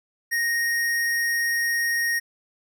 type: tone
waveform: square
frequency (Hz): 1864.7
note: A#6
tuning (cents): 0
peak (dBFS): -22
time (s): 0.31-2.2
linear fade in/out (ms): 20
effects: none